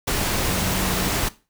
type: tone in noise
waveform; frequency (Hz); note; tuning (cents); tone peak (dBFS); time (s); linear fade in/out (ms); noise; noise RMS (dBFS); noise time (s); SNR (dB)
sine; 186; F#3; +9; -27; 0.49-1.1; 10; pink; -23; 0.07-1.29; -7
effects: noise-tail reverb RT60 0.3 s tail -17 dB re dry